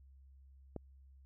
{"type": "click", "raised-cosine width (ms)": 2, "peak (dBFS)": -28, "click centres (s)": 0.763, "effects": ["added 67 Hz sine -57 dBFS peak until 1.25 s"]}